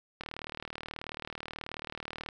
click train, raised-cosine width 0.3 ms, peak -22 dBFS, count 81, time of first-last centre 0.21-2.288 s, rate 38.5 Hz, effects none

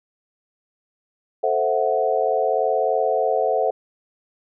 sine chord, F# half-diminished seventh, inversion first, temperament equal, 440 / 523.3 / 659.3 / 740 Hz, A4 / C5 / E5 / F#5, 0 / 0 / 0 / 0 cents, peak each -23 dBFS, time 1.43-3.71 s, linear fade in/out 10 ms, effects none

